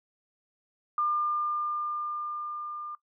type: tone with level ramp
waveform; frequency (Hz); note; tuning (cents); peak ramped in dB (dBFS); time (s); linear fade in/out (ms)
sine; 1200; D6; +37; -24 to -36; 0.98-2.95; 2
effects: noise-tail reverb RT60 0.1 s tail -18 dB re dry